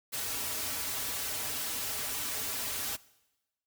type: noise with comb filter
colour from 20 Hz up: white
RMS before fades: -35 dBFS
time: 0.12-2.97 s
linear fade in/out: 20 ms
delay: 5.6 ms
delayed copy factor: -0.8
effects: noise-tail reverb RT60 1.0 s tail -21 dB re dry